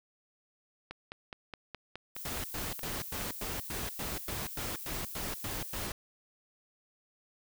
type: click train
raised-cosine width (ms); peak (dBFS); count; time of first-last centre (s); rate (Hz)
0.3; -25; 12; 0.91-3.211; 4.78
type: noise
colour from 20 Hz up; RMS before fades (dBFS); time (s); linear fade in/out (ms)
violet; -43; 2.15-5.87; 5
type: noise bursts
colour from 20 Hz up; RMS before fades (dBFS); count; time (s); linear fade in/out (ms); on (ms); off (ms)
pink; -38; 13; 2.25-5.92; 2; 190; 100
effects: none